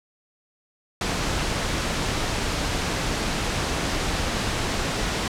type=noise; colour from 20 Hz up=pink; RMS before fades=-25 dBFS; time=1.01-5.28 s; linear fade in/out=2 ms; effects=low-pass 7000 Hz 12 dB/octave